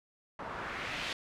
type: noise with low-pass filter sweep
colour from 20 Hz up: white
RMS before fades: -39 dBFS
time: 0.39-1.13 s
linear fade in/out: 2 ms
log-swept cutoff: 1000 to 3400 Hz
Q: 1.4
effects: none